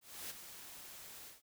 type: noise with ADSR envelope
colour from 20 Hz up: white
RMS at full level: -44 dBFS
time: 0.01-1.42 s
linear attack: 290 ms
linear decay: 20 ms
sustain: -8 dB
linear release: 160 ms
effects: none